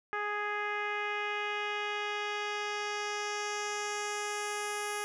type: tone with low-pass filter sweep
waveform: 10% pulse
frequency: 415.3 Hz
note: G#4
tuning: in tune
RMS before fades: -35 dBFS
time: 0.13-5.04 s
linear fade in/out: 0 ms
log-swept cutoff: 1700 to 11000 Hz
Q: 1.7
effects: none